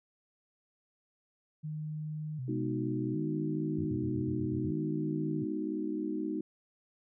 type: tone with vibrato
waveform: sine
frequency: 140 Hz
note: C#3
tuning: 18 cents sharp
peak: -35 dBFS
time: 1.63-5.45 s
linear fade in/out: 20 ms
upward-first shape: square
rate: 0.66 Hz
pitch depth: 160 cents each way
type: chord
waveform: sine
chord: G# minor seventh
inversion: none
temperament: equal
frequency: 207.7 / 246.9 / 311.1 / 370 Hz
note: G#3 / B3 / D#4 / F#4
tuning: 0 / 0 / 0 / 0 cents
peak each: -39 / -40 / -34 / -40 dBFS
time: 2.48-6.41 s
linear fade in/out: 5 ms
type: tone bursts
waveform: sine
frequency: 92.5 Hz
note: F#2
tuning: in tune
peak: -38 dBFS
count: 8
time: 3.78-4.712 s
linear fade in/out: 5 ms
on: 71 ms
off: 52 ms
effects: none